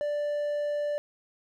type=tone; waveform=triangle; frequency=587.3 Hz; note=D5; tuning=in tune; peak=-25 dBFS; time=0.01-0.98 s; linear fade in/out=0 ms; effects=none